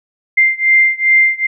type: beating tone pair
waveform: sine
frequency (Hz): 2093 / 2095.5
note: C7 / C7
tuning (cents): 0 / +2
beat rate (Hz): 2.5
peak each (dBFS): -11 / -12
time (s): 0.37-1.47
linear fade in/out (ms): 10
effects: none